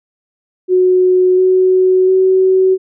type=tone with pitch steps; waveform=sine; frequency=367.4 / 371.9 / 376.4 Hz; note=F#4 / F#4 / F#4; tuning=-12 / +9 / +30 cents; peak=-7 dBFS; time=0.68-2.78 s; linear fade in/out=50 ms; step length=700 ms; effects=none